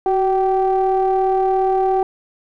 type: ring-modulated tone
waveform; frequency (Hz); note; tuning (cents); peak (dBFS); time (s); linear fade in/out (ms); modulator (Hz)
triangle; 197.2; G3; +11; -9; 0.06-2.03; 2; 573
effects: none